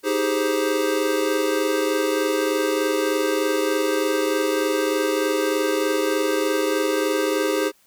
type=chord; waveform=square; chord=Ab major seventh; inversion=second; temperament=equal with one note detuned; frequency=314.9 / 392 / 415.3 / 523.3 Hz; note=Eb4 / G4 / Ab4 / C5; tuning=+21 / 0 / 0 / 0 cents; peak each=-26 dBFS; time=0.03-7.72 s; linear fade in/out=50 ms; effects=white hiss -59 dBFS RMS until 7.86 s